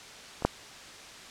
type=clicks; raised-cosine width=1 ms; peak=-25 / -7 dBFS; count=2; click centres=0.423 / 0.45 s; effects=white hiss -46 dBFS RMS until 1.3 s + low-pass 6000 Hz 12 dB/octave